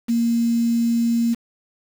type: tone with quantisation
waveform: sine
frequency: 233.1 Hz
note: A#3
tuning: in tune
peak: -16 dBFS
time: 0.08-1.35 s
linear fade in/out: 20 ms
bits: 6
effects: none